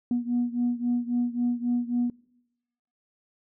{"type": "beating tone pair", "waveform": "sine", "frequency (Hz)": [240.8, 244.5], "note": ["B3", "B3"], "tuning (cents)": [-44, -17], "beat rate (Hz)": 3.7, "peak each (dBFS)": [-25, -27], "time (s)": [0.11, 2.1], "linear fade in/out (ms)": 2, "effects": ["noise-tail reverb RT60 0.9 s tail -24 dB re dry", "tanh soft clip ceiling -18 dBFS"]}